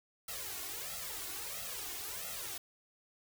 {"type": "noise with flanger", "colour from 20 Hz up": "white", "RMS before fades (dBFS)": -42, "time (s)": [0.28, 2.58], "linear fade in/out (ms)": 5, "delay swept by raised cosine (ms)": [1.5, 2.8], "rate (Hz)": 1.5, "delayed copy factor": 0.9, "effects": []}